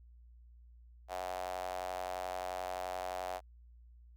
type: tone with high-pass filter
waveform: sawtooth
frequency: 91.5 Hz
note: F#2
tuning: 19 cents flat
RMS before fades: -40 dBFS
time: 1.08-3.41 s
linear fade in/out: 50 ms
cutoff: 690 Hz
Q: 6
effects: added 59 Hz sine -55 dBFS peak until 4.16 s